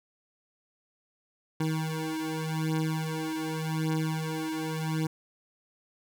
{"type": "beating tone pair", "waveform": "25% pulse", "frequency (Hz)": [157.8, 158.66], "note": ["D#3", "D#3"], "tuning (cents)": [25, 34], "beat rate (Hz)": 0.86, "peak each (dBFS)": -28, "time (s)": [1.6, 5.07], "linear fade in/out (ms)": 5, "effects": []}